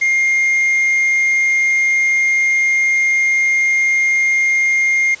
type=tone; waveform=triangle; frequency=2122 Hz; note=C7; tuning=24 cents sharp; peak=-10 dBFS; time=0.01-5.15 s; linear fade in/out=10 ms; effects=white hiss -38 dBFS RMS until 5.2 s + resampled to 16000 Hz